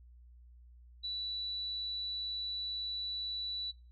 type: tone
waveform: sine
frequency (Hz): 3951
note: B7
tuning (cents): 0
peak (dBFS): -35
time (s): 1.03-3.72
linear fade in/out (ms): 20
effects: noise-tail reverb RT60 0.3 s tail -19 dB re dry + added 60 Hz sine -54 dBFS peak until 3.91 s